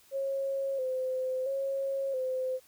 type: tone with vibrato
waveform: sine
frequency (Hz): 530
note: C5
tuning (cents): +22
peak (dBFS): -29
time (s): 0.11-2.6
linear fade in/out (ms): 50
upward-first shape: square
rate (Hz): 0.74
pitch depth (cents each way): 47
effects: white hiss -61 dBFS RMS until 2.67 s